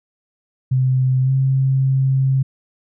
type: tone with pitch glide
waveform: sine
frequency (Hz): 129.6 to 133.55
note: C3 to C3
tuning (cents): -16 to +36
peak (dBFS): -13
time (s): 0.71-2.43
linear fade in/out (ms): 10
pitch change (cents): +52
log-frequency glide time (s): 1.23-1.31
effects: none